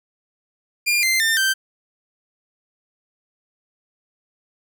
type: tone with pitch steps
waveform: sawtooth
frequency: 2405 / 2082 / 1801.7 / 1559.4 Hz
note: D7 / C7 / A6 / G6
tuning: +41 / -9 / +41 / -10 cents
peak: -13 dBFS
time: 0.86-1.54 s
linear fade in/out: 20 ms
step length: 170 ms
effects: none